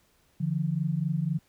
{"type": "tone pair together", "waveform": "sine", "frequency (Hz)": [146.83, 170.81], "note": ["D3", "F3"], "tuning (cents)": [0, -38], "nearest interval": "minor third", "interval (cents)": 262, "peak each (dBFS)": -28, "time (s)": [0.4, 1.39], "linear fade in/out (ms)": 10, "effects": ["pink hiss -66 dBFS RMS until 1.48 s"]}